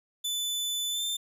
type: tone with pitch glide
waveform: sawtooth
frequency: 3500 to 3569 Hz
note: A7 to A7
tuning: -10 to +24 cents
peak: -26 dBFS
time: 0.24-1.17 s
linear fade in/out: 10 ms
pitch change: +34 cents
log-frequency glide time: 0.9-1.03 s
effects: none